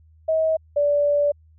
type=tone pair in turn; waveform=sine; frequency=638 / 580.6 Hz; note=D#5 / D5; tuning=+43 / -20 cents; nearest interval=major second; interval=163 cents; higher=first; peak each=-17 / -16 dBFS; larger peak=second; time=0.28-0.57 / 0.76-1.32 s; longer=second; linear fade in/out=10 ms; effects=added 79 Hz sine -50 dBFS peak until 1.58 s